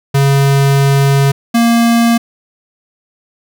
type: tone pair in turn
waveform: square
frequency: 138.59 / 233.1 Hz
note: C#3 / A#3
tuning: 0 / 0 cents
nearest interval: major sixth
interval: 900 cents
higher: second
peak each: -8 dBFS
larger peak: neither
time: 0.14-1.32 / 1.54-2.18 s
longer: first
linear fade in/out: 10 ms
effects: none